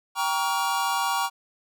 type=chord; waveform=square; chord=G half-diminished seventh; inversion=none; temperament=just; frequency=784 / 940.8 / 1128.9 / 1411.2 Hz; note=G5 / Bb5 / Db6 / F6; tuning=0 / +16 / +31 / +18 cents; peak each=-30 / -28 / -29 / -33 dBFS; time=0.15-1.3 s; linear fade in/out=50 ms; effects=none